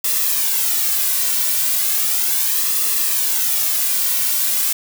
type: noise with flanger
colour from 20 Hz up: blue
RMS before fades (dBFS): -18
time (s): 0.04-4.73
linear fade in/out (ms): 5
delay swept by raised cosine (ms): 1.3 to 2.4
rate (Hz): 0.36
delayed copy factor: -0.6
effects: none